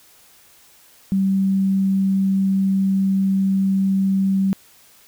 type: tone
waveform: sine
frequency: 193.2 Hz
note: G3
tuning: 25 cents flat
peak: -15 dBFS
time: 1.12-4.53 s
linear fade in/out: 0 ms
effects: white hiss -51 dBFS RMS until 5.07 s